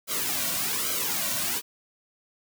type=noise with flanger; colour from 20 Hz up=white; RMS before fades=-28 dBFS; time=0.07-1.62 s; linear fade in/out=50 ms; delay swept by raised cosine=1.1 to 2.4 ms; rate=1.2 Hz; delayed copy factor=-0.85; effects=none